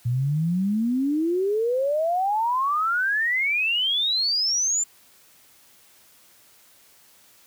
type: exponential sweep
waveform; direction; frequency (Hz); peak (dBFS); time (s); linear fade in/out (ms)
sine; up; 116.54 to 7300; -20; 0.05-4.84; 10
effects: white hiss -55 dBFS RMS until 7.46 s + high-pass 60 Hz 12 dB/octave